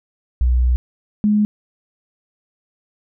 sine tone pair in turn, 61.74 / 209.7 Hz, B1 / G#3, 0 / +17 cents, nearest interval octave + major sixth, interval 2117 cents, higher second, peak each -12 dBFS, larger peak neither, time 0.41-0.76 / 1.24-1.45 s, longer first, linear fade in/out 0 ms, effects none

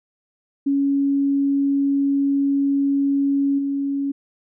sine tone with level steps, 278.6 Hz, C#4, 9 cents sharp, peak -16 / -20 dBFS, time 0.66-4.12 s, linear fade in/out 10 ms, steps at 3.58 s, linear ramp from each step 10 ms, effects none

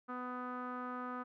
sawtooth tone with low-pass filter, 249.4 Hz, B3, 17 cents sharp, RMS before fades -42 dBFS, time 0.08-1.24 s, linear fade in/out 20 ms, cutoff 1300 Hz, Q 6, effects none

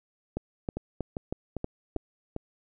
two click trains, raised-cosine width 2 ms, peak -19 / -17 dBFS, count 5 / 6, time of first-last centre 0.77-2.364 / 0.37-1.962 s, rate 2.51 / 3.14 Hz, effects none

